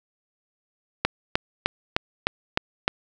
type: click train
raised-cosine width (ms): 0.3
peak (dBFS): -3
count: 7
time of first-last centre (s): 1.05-2.879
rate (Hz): 3.28
effects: none